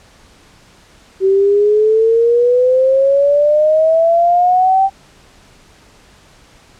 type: exponential sweep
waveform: sine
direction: up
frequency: 380 to 784 Hz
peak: -8 dBFS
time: 1.2-4.9 s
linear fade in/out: 50 ms
effects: pink hiss -46 dBFS RMS until 6.79 s + low-pass 8000 Hz 12 dB/octave